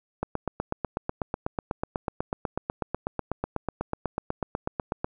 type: click train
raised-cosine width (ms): 1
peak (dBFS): -13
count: 40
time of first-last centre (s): 0.23-5.045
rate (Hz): 8.1
effects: none